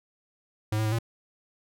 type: tone with pitch steps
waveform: square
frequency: 107.2 / 109.5 / 107.9 / 115 Hz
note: A2 / A2 / A2 / A#2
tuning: -45 / -8 / -33 / -23 cents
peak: -25 dBFS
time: 0.72-0.988 s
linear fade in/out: 5 ms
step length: 67 ms
effects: none